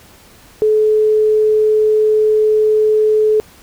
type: tone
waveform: sine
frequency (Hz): 430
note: A4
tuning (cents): -40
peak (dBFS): -9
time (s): 0.62-3.4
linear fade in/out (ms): 0
effects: pink hiss -44 dBFS RMS until 3.62 s